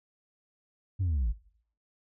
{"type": "linear sweep", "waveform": "sine", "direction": "down", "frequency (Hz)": [100.1, 46.59], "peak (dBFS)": -23, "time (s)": [0.99, 1.33], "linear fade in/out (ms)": 20, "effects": ["noise-tail reverb RT60 0.6 s tail -21 dB re dry", "tanh soft clip ceiling -24 dBFS"]}